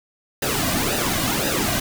pink noise with flanger, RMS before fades -22 dBFS, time 0.42-1.8 s, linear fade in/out 5 ms, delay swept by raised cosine 0.9 to 2.3 ms, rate 1.9 Hz, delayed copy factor -0.7, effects none

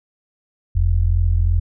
sine tone pair together, 43.21 / 86.2 Hz, F1 / F2, -18 / -22 cents, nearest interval octave, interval 1196 cents, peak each -16 dBFS, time 0.75-1.6 s, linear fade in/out 10 ms, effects none

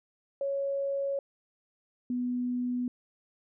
sine tone pair in turn, 554.4 / 247 Hz, C#5 / B3, 0 / 0 cents, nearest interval octave + major second, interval 1400 cents, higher first, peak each -28 dBFS, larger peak neither, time 0.41-1.19 / 2.1-2.88 s, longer neither, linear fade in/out 2 ms, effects none

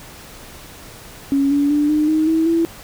sine tone with pitch steps, 277.2 / 285.7 / 294.4 / 303.3 / 312.6 / 322.1 / 331.9 Hz, C#4 / D4 / D4 / D#4 / D#4 / E4 / E4, 0 / -48 / +4 / -44 / +8 / -40 / +12 cents, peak -13 dBFS, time 1.32-2.65 s, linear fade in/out 0 ms, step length 190 ms, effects pink hiss -39 dBFS RMS until 2.83 s

